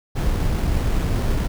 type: noise with sample-and-hold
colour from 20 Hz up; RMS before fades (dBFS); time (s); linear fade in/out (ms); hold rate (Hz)
brown; -20; 0.15-1.48; 20; 4900
effects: none